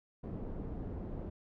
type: low-pass noise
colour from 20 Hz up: pink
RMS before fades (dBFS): -41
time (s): 0.23-1.3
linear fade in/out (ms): 10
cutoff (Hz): 430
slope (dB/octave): 12
effects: none